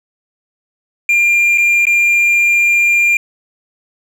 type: tone with dropouts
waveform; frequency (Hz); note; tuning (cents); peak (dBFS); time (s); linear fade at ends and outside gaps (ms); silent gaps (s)
triangle; 2395; D7; +33; -7; 1.09-3.17; 2; 1.576-1.581 / 1.854-1.868
effects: none